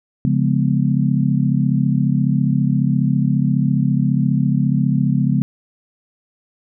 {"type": "chord", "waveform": "sine", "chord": "C# dominant seventh", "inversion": "none", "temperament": "just", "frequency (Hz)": [138.59, 173.24, 207.9, 249.5], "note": ["C#3", "E#3", "G#3", "B3"], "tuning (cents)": [0, -14, 2, 18], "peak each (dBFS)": [-17, -20, -20, -21], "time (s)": [0.25, 5.42], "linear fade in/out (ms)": 0, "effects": []}